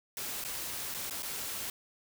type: noise with dropouts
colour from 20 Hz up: white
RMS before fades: -38 dBFS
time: 0.17-1.7 s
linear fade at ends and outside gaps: 1 ms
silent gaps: 0.44-0.448 / 0.941-0.946 / 1.098-1.108 / 1.223-1.23 s
effects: none